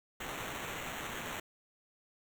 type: noise with sample-and-hold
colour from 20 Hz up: blue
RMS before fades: -41 dBFS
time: 0.2-1.4 s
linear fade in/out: 5 ms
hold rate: 4900 Hz
effects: none